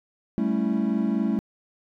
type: chord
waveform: triangle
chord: A dominant seventh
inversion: third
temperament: equal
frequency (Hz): 196 / 220 / 277.2 / 329.6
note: G3 / A3 / C#4 / E4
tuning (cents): 0 / 0 / 0 / 0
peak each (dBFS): -25 / -22 / -27 / -28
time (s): 0.38-1.39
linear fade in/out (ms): 0
effects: tanh soft clip ceiling -10 dBFS